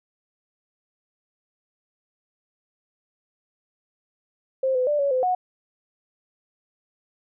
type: tone with pitch steps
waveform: sine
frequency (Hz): 527 / 506 / 590 / 562 / 512 / 732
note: C5 / B4 / D5 / C#5 / C5 / F#5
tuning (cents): +12 / +42 / +8 / +24 / -38 / -19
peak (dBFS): -19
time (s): 4.63-5.35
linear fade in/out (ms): 5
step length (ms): 120
effects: none